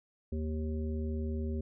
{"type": "harmonic tone", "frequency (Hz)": 77.78, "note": "D#2", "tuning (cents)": 0, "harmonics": [1, 3, 5, 7], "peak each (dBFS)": [-33, -38, -42, -50], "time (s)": [0.32, 1.61], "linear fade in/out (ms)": 5, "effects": []}